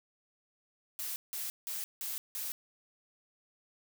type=noise bursts; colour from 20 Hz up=blue; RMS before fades=-38 dBFS; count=5; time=0.99-2.52 s; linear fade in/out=0 ms; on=170 ms; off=170 ms; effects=none